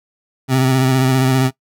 25% pulse tone with vibrato, 130.81 Hz, C3, in tune, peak -8 dBFS, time 0.48-1.51 s, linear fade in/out 50 ms, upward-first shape sine, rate 15 Hz, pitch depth 34 cents each way, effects noise-tail reverb RT60 0.1 s tail -19 dB re dry

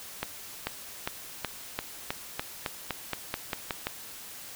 accelerating click train, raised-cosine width 0.3 ms, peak -13 dBFS, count 14, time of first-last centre 0.23-3.87 s, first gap 440 ms, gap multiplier 0.92, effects white hiss -44 dBFS RMS until 4.55 s

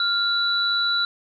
sine tone pair together, 1396.9 / 3951 Hz, F6 / B7, 0 / 0 cents, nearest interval octave + tritone, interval 1800 cents, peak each -23 / -21 dBFS, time 0-1.05 s, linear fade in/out 2 ms, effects none

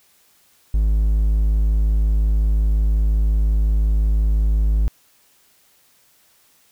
triangle tone, 52.8 Hz, G#1, 29 cents sharp, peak -12 dBFS, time 0.74-4.88 s, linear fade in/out 0 ms, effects white hiss -57 dBFS RMS until 6.71 s

